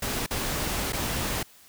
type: noise with dropouts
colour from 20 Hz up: pink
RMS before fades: -29 dBFS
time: 0.02-1.43 s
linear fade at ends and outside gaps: 5 ms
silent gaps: 0.263-0.307 / 0.924-0.93 s
effects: white hiss -54 dBFS RMS until 1.68 s